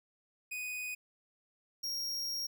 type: tone pair in turn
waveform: 45% pulse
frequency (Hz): 2489 / 5588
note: D#7 / F8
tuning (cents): 0 / 0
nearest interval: octave + major second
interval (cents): 1400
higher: second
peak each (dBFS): -37 / -35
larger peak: second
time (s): 0.51-0.95 / 1.83-2.47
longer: second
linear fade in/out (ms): 10
effects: none